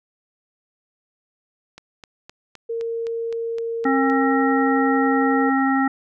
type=click train; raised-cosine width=0.2 ms; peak=-22 dBFS; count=10; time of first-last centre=1.78-4.1 s; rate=3.88 Hz
type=tone with pitch glide; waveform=sine; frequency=460 to 462.7 Hz; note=A#4 to A#4; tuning=-23 to -13 cents; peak=-23 dBFS; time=2.69-5.5 s; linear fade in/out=10 ms; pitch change=+10 cents; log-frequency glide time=3.99-4.11 s
type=harmonic tone; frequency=268.9 Hz; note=C4; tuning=47 cents sharp; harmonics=1 / 3 / 5 / 7; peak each=-18 / -23 / -25 / -26 dBFS; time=3.85-5.88 s; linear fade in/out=5 ms
effects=none